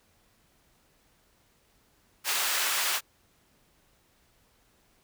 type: high-pass noise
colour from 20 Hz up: pink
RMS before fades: -28 dBFS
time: 2.24-3.01 s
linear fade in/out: 50 ms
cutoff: 1200 Hz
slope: 12 dB/octave
effects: pink hiss -66 dBFS RMS until 5.03 s